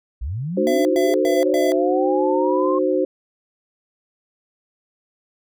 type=linear sweep; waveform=sine; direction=up; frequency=50.6 to 1075 Hz; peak=-23 dBFS; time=0.21-2.79 s; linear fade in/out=10 ms
type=chord; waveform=sine; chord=C diminished; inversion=first; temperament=equal with one note detuned; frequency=303.5 / 370 / 523.3 Hz; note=Eb4 / Gb4 / C5; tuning=-43 / 0 / 0 cents; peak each=-22 / -20 / -20 dBFS; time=0.57-3.05 s; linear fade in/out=5 ms
type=tone bursts; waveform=square; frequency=671 Hz; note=E5; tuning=31 cents sharp; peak=-23 dBFS; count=4; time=0.67-1.72 s; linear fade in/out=0 ms; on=180 ms; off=110 ms
effects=none